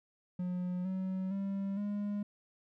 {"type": "tone with pitch steps", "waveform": "triangle", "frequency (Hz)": [180.1, 188.07, 196.4, 205.1], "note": ["F#3", "F#3", "G3", "G#3"], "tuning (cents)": [-46, 29, 4, -21], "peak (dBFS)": -31, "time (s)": [0.39, 2.23], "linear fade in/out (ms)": 5, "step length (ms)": 460, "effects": []}